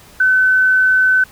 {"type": "tone", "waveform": "sine", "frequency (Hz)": 1517, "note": "F#6", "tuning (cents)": 43, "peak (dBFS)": -9, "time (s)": [0.2, 1.24], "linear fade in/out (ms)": 5, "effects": ["pink hiss -43 dBFS RMS until 1.31 s"]}